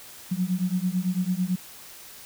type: beating tone pair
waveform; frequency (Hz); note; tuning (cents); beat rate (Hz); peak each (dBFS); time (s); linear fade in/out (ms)
sine; 178.3 / 187.3; F3 / F#3; +36 / +21; 9; -26; 0.31-1.56; 10
effects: white hiss -45 dBFS RMS until 2.25 s